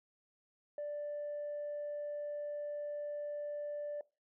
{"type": "tone", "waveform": "sine", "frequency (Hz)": 587.3, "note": "D5", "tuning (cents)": 0, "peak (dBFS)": -36, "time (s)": [0.78, 4.01], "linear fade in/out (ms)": 2, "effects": ["noise-tail reverb RT60 0.3 s tail -23 dB re dry", "tanh soft clip ceiling -35 dBFS"]}